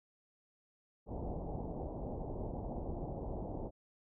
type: low-pass noise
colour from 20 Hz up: pink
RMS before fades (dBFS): -41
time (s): 1.06-3.71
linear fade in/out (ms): 50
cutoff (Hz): 840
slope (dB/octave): 48
effects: none